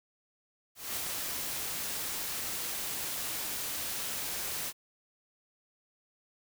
white noise with ADSR envelope, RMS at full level -34 dBFS, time 0.75-4.73 s, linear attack 220 ms, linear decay 7 ms, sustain -2 dB, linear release 47 ms, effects none

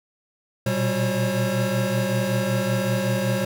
square tone cluster, 118 / 123.3 / 193.9 / 540 Hz, A#2 / B2 / G3 / C#5, +22 / -2 / -19 / -45 cents, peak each -28 / -28 / -26 / -27 dBFS, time 0.66-3.45 s, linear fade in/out 5 ms, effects none

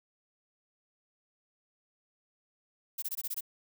violet noise bursts, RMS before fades -35 dBFS, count 7, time 2.98-3.408 s, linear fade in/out 10 ms, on 44 ms, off 20 ms, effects none

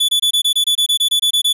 45% pulse tone bursts, 3457 Hz, A7, 31 cents flat, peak -12 dBFS, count 14, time 0-1.53 s, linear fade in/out 10 ms, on 87 ms, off 24 ms, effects resampled to 32000 Hz

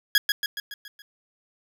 20% pulse tone with echo, 1661.2 Hz, G#6, in tune, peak -10 dBFS, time 0.15-0.18 s, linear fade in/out 2 ms, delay 140 ms, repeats 6, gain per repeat -5 dB, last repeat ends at 1.02 s, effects none

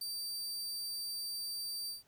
sawtooth tone with ADSR envelope, 4652 Hz, D8, 17 cents flat, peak -33 dBFS, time 0.01-2.03 s, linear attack 6 ms, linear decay 4 ms, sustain -2 dB, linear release 140 ms, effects pink hiss -70 dBFS RMS until 2.07 s

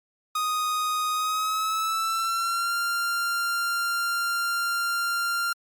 45% pulse tone with pitch glide, 1244.5 to 1388.9 Hz, D#6 to F6, 0 to -10 cents, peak -24 dBFS, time 0.35-5.53 s, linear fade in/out 5 ms, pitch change +190 cents, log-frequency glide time 1.12-2.75 s, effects Opus 48 kbps

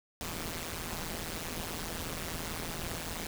pink noise with amplitude modulation, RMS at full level -34 dBFS, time 0.21-3.27 s, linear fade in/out 0 ms, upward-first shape sine, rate 165 Hz, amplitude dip 100%, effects none

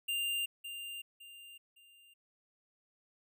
square tone with echo, 2794 Hz, F7, in tune, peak -33 dBFS, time 0.08-0.46 s, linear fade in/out 10 ms, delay 560 ms, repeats 3, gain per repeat -9 dB, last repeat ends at 2.14 s, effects none

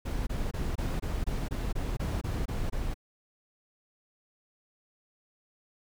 brown noise bursts, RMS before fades -31 dBFS, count 12, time 0.05-2.943 s, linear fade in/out 10 ms, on 220 ms, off 23 ms, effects none

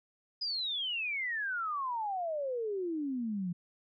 sine exponential sweep, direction down, 5020 to 169.6 Hz, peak -32 dBFS, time 0.41-3.53 s, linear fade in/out 10 ms, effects none

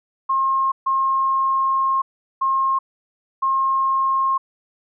sine tone bursts at uneven times, 1071 Hz, C6, 40 cents sharp, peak -16 dBFS, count 4, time 0.29-0.72 / 0.86-2.02 / 2.41-2.79 / 3.42-4.38 s, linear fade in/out 10 ms, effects none

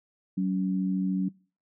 sine tone pair together, 187.88 / 281.5 Hz, F#3 / C#4, +27 / +27 cents, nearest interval perfect fifth, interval 700 cents, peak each -25 / -31 dBFS, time 0.37-1.29 s, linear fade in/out 10 ms, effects noise-tail reverb RT60 0.4 s tail -24 dB re dry

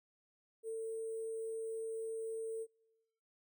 sine tone with sample-and-hold, 448.2 Hz, A4, 32 cents sharp, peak -38 dBFS, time 0.63-2.67 s, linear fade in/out 50 ms, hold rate 8820 Hz, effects noise-tail reverb RT60 1.0 s tail -26 dB re dry

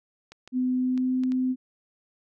clicks, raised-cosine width 0.2 ms, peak -27 dBFS, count 5, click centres 0.32 / 0.476 / 0.977 / 1.236 / 1.32 s
sine tone with pitch glide, 253.6 to 256.3 Hz, B3 to C4, +46 to -36 cents, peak -22 dBFS, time 0.52-1.56 s, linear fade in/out 50 ms, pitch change +18 cents, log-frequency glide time 0.74-1.14 s
effects none

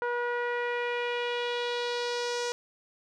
sawtooth tone with low-pass filter sweep, 482.5 Hz, B4, 40 cents flat, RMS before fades -31 dBFS, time 0.02-2.52 s, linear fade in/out 0 ms, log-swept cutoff 1400 to 6200 Hz, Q 2.2, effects none

